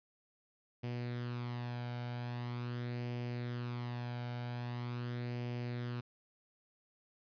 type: tone with flanger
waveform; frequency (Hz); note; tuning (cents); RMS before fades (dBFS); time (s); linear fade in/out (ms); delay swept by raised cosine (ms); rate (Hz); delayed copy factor
sawtooth; 121.4; B2; -29; -40; 0.83-6.01; 10; 0.38 to 1.33; 0.43; +0.5
effects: resampled to 11025 Hz